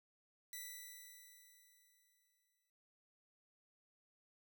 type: tone with exponential decay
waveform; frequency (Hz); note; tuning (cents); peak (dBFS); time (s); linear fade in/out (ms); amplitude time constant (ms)
5% pulse; 1975.5; B6; 0; -35; 0.53-2.7; 1; 470
effects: none